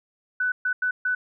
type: tone bursts at uneven times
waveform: sine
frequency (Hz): 1495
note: F#6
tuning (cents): +17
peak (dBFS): -21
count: 4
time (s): 0.4-0.52 / 0.65-0.73 / 0.82-0.91 / 1.05-1.15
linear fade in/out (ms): 5
effects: none